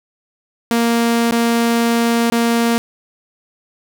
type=tone with dropouts; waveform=sawtooth; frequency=233.1 Hz; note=A#3; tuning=in tune; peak=-9 dBFS; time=0.71-2.78 s; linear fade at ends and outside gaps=0 ms; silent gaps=1.31-1.322 / 2.3-2.322 s; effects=none